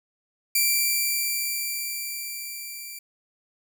5% pulse tone with level ramp, 2349 Hz, D7, in tune, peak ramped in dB -9 to -27 dBFS, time 0.55-2.99 s, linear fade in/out 5 ms, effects none

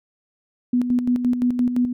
sine tone with tremolo, 246.3 Hz, B3, 5 cents flat, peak -15 dBFS, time 0.73-1.93 s, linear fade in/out 5 ms, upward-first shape square, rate 5.8 Hz, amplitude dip 55%, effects none

